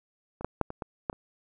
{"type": "clicks", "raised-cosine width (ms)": 1, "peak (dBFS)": [-26, -14, -10, -23, -20, -14, -30], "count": 7, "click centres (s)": [0.41, 0.446, 0.613, 0.704, 0.822, 1.098, 1.129], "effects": []}